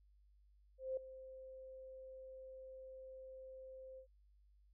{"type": "tone with ADSR envelope", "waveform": "sine", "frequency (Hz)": 523, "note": "C5", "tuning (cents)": -1, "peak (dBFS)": -36, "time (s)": [0.78, 4.07], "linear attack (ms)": 190, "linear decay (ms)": 4, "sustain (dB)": -15, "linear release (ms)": 90, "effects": ["added 50 Hz sine -66 dBFS peak until 4.73 s"]}